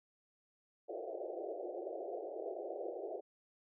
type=band-pass noise; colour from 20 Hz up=pink; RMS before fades=-43 dBFS; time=0.88-3.21 s; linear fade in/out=20 ms; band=340 to 730 Hz; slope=96 dB/octave; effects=none